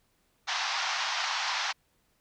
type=band-pass noise; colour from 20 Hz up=pink; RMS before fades=-31 dBFS; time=0.47-1.73 s; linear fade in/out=20 ms; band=750 to 6000 Hz; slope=48 dB/octave; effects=pink hiss -71 dBFS RMS until 2.2 s